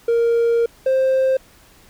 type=tone pair in turn; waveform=triangle; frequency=466.2 / 526.3 Hz; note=A#4 / C5; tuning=0 / +10 cents; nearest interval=major second; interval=210 cents; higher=second; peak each=-11 dBFS; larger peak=neither; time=0.08-0.66 / 0.86-1.37 s; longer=first; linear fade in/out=5 ms; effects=tanh soft clip ceiling -8 dBFS + pink hiss -50 dBFS RMS until 1.89 s